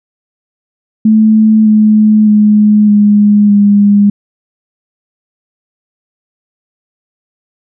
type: tone with pitch steps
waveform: sine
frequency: 217.7 / 214.1 / 210.5 / 207 / 203.6 Hz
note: A3 / A3 / G#3 / G#3 / G#3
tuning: -18 / -47 / +24 / -5 / -34 cents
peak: -3 dBFS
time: 1.05-4.1 s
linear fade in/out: 5 ms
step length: 610 ms
effects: none